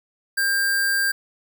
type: tone with sample-and-hold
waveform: sine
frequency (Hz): 1600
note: G6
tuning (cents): +35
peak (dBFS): -18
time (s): 0.37-1.12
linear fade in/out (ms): 10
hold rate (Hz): 6300
effects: none